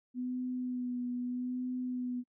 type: tone with vibrato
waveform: sine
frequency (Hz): 249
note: B3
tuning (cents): +14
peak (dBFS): -33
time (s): 0.14-2.24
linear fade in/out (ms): 50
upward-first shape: sine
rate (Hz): 0.79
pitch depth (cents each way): 23
effects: noise-tail reverb RT60 0.1 s tail -25 dB re dry